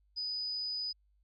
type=tone; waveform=sine; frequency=4978 Hz; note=D#8; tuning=in tune; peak=-34 dBFS; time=0.16-0.93 s; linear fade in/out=20 ms; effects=added 50 Hz sine -67 dBFS peak until 1.23 s